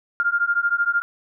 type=beating tone pair; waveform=sine; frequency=1396.9 / 1409.9 Hz; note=F6 / F6; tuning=0 / +16 cents; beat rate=13 Hz; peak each=-21 dBFS; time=0.2-1.02 s; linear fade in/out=0 ms; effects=none